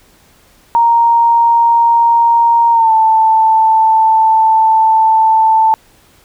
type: tone with pitch glide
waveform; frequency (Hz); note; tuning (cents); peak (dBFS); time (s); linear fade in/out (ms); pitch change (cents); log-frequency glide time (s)
sine; 932.3 to 884; A#5 to A5; 0 to +8; -6; 0.75-5.74; 0; -92; 2.72-2.92
effects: pink hiss -48 dBFS RMS until 6.24 s